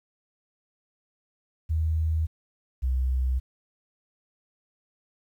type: tone pair in turn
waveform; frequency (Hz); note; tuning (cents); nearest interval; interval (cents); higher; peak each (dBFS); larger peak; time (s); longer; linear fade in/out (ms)
sine; 79.6 / 64.17; D#2 / C2; +40 / -33; major third; 373; first; -22; neither; 1.69-2.27 / 2.82-3.4; neither; 20
effects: 10-bit